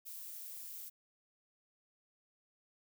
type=noise with amplitude modulation; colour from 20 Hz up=violet; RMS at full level=-45 dBFS; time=0.05-0.9 s; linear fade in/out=20 ms; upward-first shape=sine; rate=168 Hz; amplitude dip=50%; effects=none